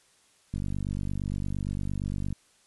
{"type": "click train", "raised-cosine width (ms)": 5, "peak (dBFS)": -20, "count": 88, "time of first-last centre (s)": [0.54, 2.326], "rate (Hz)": 48.7, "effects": ["white hiss -63 dBFS RMS until 2.66 s", "resampled to 24000 Hz"]}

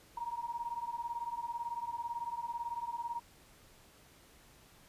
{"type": "beating tone pair", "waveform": "sine", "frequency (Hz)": [932, 950], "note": ["A#5", "A#5"], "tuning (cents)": [-1, 33], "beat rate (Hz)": 18, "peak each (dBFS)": [-40, -39], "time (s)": [0.17, 3.2], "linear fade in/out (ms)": 5, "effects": ["pink hiss -61 dBFS RMS until 4.88 s", "resampled to 32000 Hz"]}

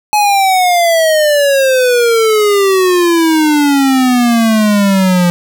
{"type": "exponential sweep", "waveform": "square", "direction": "down", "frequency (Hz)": [850, 173.8], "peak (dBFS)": -8, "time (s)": [0.13, 5.3], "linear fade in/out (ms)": 0, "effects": []}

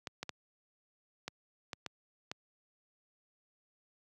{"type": "clicks", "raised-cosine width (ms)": 0.2, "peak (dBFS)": -21, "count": 7, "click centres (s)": [0.072, 0.23, 0.293, 1.28, 1.732, 1.863, 2.315], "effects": ["high-pass 100 Hz 12 dB/octave"]}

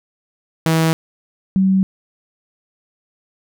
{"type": "tone pair in turn", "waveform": ["sawtooth", "sine"], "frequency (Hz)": [161.8, 190.78], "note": ["E3", "G3"], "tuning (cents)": [-32, -47], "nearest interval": "minor third", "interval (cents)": 285, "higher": "second", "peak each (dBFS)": [-9, -11], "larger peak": "first", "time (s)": [[0.66, 0.93], [1.56, 1.83]], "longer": "neither", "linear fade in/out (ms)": 0, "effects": []}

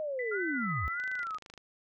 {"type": "linear sweep", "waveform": "sine", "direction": "down", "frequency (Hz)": [631, 58.27], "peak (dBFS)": -32, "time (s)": [0, 0.88], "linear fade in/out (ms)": 0}
{"type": "tone with tremolo", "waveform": "sine", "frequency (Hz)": 1996, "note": "B6", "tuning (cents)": 18, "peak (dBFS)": -34, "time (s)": [0.19, 1.24], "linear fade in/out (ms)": 2, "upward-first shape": "triangle", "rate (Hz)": 14, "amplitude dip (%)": 45}
{"type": "tone with vibrato", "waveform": "sine", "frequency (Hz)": 1379, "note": "F6", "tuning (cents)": -22, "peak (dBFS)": -34, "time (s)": [0.31, 1.38], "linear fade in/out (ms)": 10, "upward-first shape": "sine", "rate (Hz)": 1.6, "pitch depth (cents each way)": 180}
{"type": "click train", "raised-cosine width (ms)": 0.2, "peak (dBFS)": -31, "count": 16, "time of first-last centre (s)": [1, 1.577], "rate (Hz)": 26}
{"effects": []}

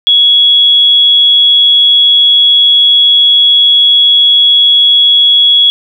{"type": "tone", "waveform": "sine", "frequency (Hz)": 3349, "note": "G#7", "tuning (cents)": 14, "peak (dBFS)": -3, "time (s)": [0.07, 5.7], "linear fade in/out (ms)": 0, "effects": ["7-bit"]}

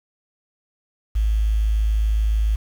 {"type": "tone", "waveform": "sine", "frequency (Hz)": 53.5, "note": "A1", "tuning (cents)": -48, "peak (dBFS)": -16, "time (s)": [1.15, 2.56], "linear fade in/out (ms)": 10, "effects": ["7-bit"]}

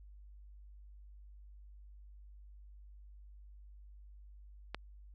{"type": "click", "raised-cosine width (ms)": 0.3, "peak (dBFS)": -22, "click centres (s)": 4.746, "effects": ["added 50 Hz sine -52 dBFS peak until 5.14 s", "AAC 32 kbps"]}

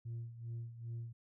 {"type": "tone with tremolo", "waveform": "sine", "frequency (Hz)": 116.54, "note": "A#2", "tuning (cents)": 0, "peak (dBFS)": -37, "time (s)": [0.05, 1.13], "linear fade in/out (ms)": 10, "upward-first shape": "sine", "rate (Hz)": 2.5, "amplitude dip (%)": 75, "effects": ["tanh soft clip ceiling -38 dBFS"]}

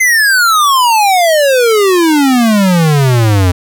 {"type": "exponential sweep", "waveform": "square", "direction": "down", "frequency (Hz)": [2093, 87.31], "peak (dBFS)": -7, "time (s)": [0, 3.52], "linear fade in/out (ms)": 10, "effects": []}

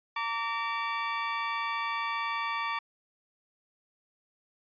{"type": "tone pair together", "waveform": "25% pulse", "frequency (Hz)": [917.5, 1156], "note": ["A#5", "D6"], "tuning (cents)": [-28, -28], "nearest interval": "major third", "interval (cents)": 400, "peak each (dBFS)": [-30, -28], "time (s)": [0.16, 2.79], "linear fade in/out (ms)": 5, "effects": ["resampled to 11025 Hz"]}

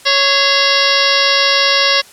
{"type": "harmonic tone with a mistuned harmonic", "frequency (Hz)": 554.4, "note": "C#5", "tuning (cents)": 0, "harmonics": [1, 2, 3, 4, 5, 6, 7, 8, 9, 10], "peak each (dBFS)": [-19, -19, -19, -19, -19, -19, -19, -19, -19, -19], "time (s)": [0.05, 2.02], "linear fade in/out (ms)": 20, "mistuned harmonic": 4, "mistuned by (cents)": -130, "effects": ["white hiss -41 dBFS RMS until 2.12 s", "low-pass 11000 Hz 12 dB/octave"]}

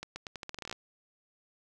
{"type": "accelerating click train", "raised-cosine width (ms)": 0.2, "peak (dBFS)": -22, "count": 14, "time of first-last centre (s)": [0.03, 0.727], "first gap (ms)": 130, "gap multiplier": 0.83, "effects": []}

